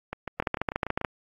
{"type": "two click trains", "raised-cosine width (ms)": 0.5, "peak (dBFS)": [-17, -10], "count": [7, 10], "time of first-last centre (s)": [[0.13, 1.014], [0.4, 1.047]], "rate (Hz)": [6.79, 13.9], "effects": ["AAC 64 kbps"]}